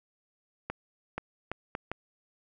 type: accelerating click train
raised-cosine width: 0.5 ms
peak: -18 dBFS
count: 5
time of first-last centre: 0.7-1.916 s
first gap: 480 ms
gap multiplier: 0.7
effects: none